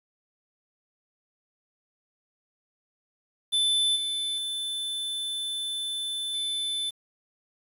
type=tone with level steps; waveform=square; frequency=3520 Hz; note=A7; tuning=in tune; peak=-22 / -28 / -30 / -28 dBFS; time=3.52-6.91 s; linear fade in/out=20 ms; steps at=3.95 / 4.37 / 6.33 s; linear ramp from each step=20 ms; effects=resampled to 32000 Hz + 8-bit